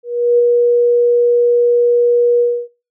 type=tone with ADSR envelope; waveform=sine; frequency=480 Hz; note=B4; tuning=49 cents flat; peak=-7 dBFS; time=0.03-2.68 s; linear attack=360 ms; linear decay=10 ms; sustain=-2 dB; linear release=280 ms; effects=noise-tail reverb RT60 0.3 s tail -18 dB re dry